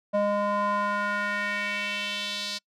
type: tone with band-pass filter sweep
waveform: square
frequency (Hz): 205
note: G#3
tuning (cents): -22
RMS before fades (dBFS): -28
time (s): 0.13-2.59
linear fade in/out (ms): 20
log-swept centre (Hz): 660 to 4500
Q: 2.7
effects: noise-tail reverb RT60 0.1 s tail -26 dB re dry